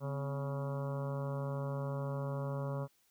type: harmonic tone with a mistuned harmonic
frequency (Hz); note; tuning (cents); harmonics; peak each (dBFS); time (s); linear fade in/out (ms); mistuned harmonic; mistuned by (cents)
139.5; C#3; +11; 1 / 2 / 3 / 4 / 5 / 6 / 7 / 8 / 9 / 10; -36 / -47 / -47 / -42 / -56 / -54 / -50 / -51 / -55 / -57; 0-2.88; 50; 2; -110
effects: white hiss -72 dBFS RMS until 3.1 s